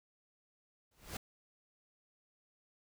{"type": "noise with exponential growth", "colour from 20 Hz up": "pink", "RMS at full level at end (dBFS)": -38, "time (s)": [0.91, 1.17], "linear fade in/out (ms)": 5, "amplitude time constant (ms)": 55, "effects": []}